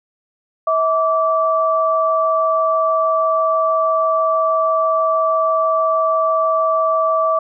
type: tone pair together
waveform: sine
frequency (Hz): 645.2 / 1161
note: E5 / D6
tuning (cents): -37 / -20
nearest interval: minor seventh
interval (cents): 1017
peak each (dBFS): -16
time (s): 0.67-7.39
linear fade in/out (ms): 5
effects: none